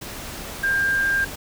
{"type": "tone in noise", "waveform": "sine", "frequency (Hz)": 1597, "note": "G6", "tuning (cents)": 32, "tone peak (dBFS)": -18, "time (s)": [0.63, 1.25], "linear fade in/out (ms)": 10, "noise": "pink", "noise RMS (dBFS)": -34, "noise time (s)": [0.01, 1.36], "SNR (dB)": 13, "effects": []}